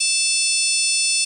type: harmonic tone with a mistuned harmonic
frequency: 881 Hz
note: A5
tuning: 2 cents sharp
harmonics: 3 / 4 / 5 / 6 / 7 / 8 / 9 / 10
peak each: -24 / -30 / -26 / -23 / -28 / -30 / -30 / -21 dBFS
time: 0-1.25 s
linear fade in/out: 10 ms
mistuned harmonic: 7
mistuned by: -49 cents
effects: 8-bit